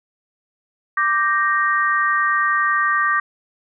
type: chord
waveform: sine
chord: G minor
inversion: second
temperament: equal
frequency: 1174.7 / 1568 / 1864.7 Hz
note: D6 / G6 / Bb6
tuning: 0 / 0 / 0 cents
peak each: -18 / -22 / -20 dBFS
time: 0.97-3.2 s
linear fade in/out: 5 ms
effects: none